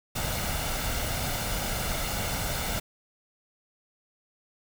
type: noise with comb filter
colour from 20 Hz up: pink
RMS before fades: -30 dBFS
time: 0.15-2.8 s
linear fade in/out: 10 ms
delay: 1.4 ms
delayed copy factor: +0.5
effects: none